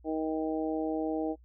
harmonic tone, 157.7 Hz, D#3, 24 cents sharp, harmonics 2 / 3 / 4 / 5, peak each -31 / -35 / -37 / -39 dBFS, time 0.04-1.36 s, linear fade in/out 50 ms, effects noise-tail reverb RT60 0.1 s tail -25 dB re dry + added 60 Hz sine -54 dBFS peak until 1.44 s

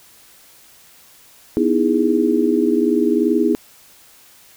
sine chord, E major seventh, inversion second, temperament just, 247.2 / 309 / 329.6 / 412 Hz, B3 / D#4 / E4 / G#4, +2 / -12 / 0 / -14 cents, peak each -19 dBFS, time 1.57-3.55 s, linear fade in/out 0 ms, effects white hiss -48 dBFS RMS until 4.56 s

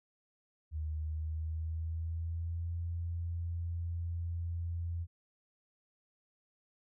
sine tone with pitch glide, 77.5 to 85 Hz, D#2 to F2, -6 to -46 cents, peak -34 dBFS, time 0.71-5.07 s, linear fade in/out 50 ms, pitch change +160 cents, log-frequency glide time 0.99-2.73 s, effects none

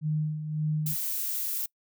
sine tone with tremolo, 153.5 Hz, D#3, 23 cents flat, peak -24 dBFS, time 0.01-0.96 s, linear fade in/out 50 ms, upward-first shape sine, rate 1.8 Hz, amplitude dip 60%
violet noise, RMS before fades -31 dBFS, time 0.86-1.66 s, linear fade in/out 5 ms
effects noise-tail reverb RT60 0.1 s tail -24 dB re dry

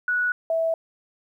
sine tone pair in turn, 1469 / 654.4 Hz, F#6 / E5, -13 / -13 cents, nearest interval octave + major second, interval 1400 cents, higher first, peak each -20 dBFS, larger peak neither, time 0.08-0.32 / 0.5-0.74 s, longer neither, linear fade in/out 2 ms, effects 10-bit

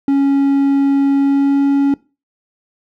triangle tone with pitch glide, 277.2 to 279.1 Hz, C#4 to C#4, 0 to +12 cents, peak -8 dBFS, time 0.08-1.94 s, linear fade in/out 2 ms, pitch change +12 cents, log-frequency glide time 1.16-1.62 s, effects noise-tail reverb RT60 0.3 s tail -21 dB re dry

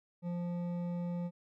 sine tone with hard clipping, 174.61 Hz, F3, in tune, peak -36 dBFS, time 0.22-1.31 s, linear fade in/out 50 ms, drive 9 dB, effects none

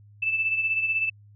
sine beating tone pair, 2637 / 2653 Hz, E7 / E7, 0 / +10 cents, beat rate 16 Hz, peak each -23 / -31 dBFS, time 0.22-1.1 s, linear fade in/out 10 ms, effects added 103 Hz sine -49 dBFS peak until 1.35 s

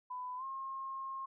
sine tone with pitch glide, 1000 to 1071.8 Hz, B5 to C6, +21 to +41 cents, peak -39 dBFS, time 0.1-1.26 s, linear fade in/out 10 ms, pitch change +120 cents, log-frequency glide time 0.37-0.44 s, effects none

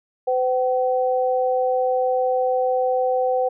sine tone pair together, 509 / 762.6 Hz, C5 / G5, -48 / -48 cents, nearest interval perfect fifth, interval 700 cents, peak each -19 / -22 dBFS, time 0.27-3.49 s, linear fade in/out 10 ms, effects none

